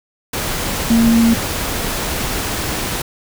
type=tone in noise; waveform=sine; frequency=230 Hz; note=A#3; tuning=23 cents flat; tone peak=-9 dBFS; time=0.9-1.34 s; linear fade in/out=5 ms; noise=pink; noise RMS=-21 dBFS; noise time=0.33-3.02 s; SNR=+9 dB; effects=none